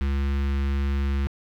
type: tone with notch filter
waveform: square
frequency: 69.3 Hz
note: C#2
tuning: in tune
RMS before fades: -24 dBFS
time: 0.01-1.27 s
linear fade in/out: 0 ms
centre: 630 Hz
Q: 0.64
effects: low-pass 3000 Hz 12 dB/octave + 9-bit